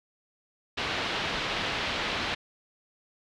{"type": "low-pass noise", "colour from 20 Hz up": "white", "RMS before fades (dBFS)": -31, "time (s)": [0.77, 2.35], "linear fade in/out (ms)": 10, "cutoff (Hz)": 3700, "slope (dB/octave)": 24, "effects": []}